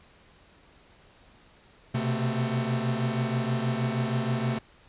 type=tone cluster; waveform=45% pulse; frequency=125.2 / 131.5 / 223.7 Hz; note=B2 / C3 / A3; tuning=+24 / +9 / +29 cents; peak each=-30 dBFS; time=1.94-4.59 s; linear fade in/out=10 ms; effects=pink hiss -57 dBFS RMS until 4.88 s + resampled to 8000 Hz